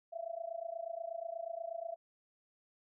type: tone with amplitude modulation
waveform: sine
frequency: 670 Hz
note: E5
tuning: 28 cents sharp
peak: -35 dBFS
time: 0.12-1.96 s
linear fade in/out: 20 ms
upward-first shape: sine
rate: 28.3 Hz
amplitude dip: 90%
effects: none